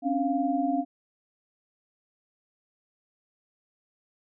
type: tone cluster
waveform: sine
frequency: 266.2 / 286.9 / 698 Hz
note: C4 / D4 / F5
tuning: +30 / -40 / -1 cents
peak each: -28 dBFS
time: 0.02-0.85 s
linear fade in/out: 50 ms
effects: none